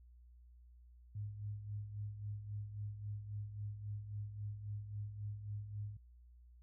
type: tone with tremolo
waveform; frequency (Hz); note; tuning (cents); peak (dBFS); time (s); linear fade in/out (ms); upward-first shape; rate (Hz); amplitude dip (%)
sine; 103.83; G#2; 0; -39; 1.15-5.97; 5; sine; 3.7; 60
effects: added 60 Hz sine -58 dBFS peak until 6.62 s